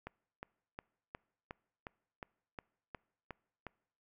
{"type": "click train", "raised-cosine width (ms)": 0.5, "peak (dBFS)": -28, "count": 11, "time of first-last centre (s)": [0.07, 3.667], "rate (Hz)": 2.78, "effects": ["noise-tail reverb RT60 0.7 s tail -25 dB re dry"]}